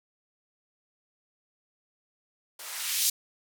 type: noise with band-pass filter sweep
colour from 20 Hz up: violet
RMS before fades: -30 dBFS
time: 2.59-3.1 s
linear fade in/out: 5 ms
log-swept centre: 460 to 5100 Hz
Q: 0.95
effects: none